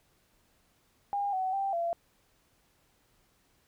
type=tone with pitch steps; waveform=sine; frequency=807 / 752 / 785 / 681 Hz; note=G#5 / F#5 / G5 / F5; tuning=-50 / +28 / +2 / -44 cents; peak=-28 dBFS; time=1.13-1.93 s; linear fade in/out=0 ms; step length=200 ms; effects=pink hiss -69 dBFS RMS until 3.67 s